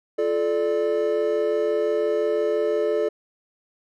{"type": "tone cluster", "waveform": "triangle", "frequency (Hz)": [347.1, 432.9, 590], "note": ["F4", "A4", "D5"], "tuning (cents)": [-11, -28, 8], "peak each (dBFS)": [-26, -20, -23], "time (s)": [0.18, 3.09], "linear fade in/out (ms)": 10, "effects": []}